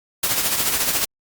white noise with tremolo, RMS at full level -18 dBFS, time 0.23-1.05 s, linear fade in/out 5 ms, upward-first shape triangle, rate 14 Hz, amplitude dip 60%, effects Opus 48 kbps

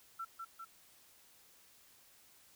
sine tone with echo, 1344 Hz, E6, 33 cents sharp, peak -39 dBFS, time 0.19-0.25 s, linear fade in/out 10 ms, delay 200 ms, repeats 2, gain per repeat -3 dB, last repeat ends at 0.65 s, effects white hiss -64 dBFS RMS until 2.55 s

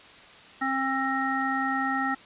harmonic tone, 267 Hz, C4, 35 cents sharp, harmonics 1 / 3 / 5 / 7, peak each -30 / -30 / -30 / -30 dBFS, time 0.61-2.15 s, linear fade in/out 10 ms, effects white hiss -49 dBFS RMS until 2.25 s + resampled to 8000 Hz

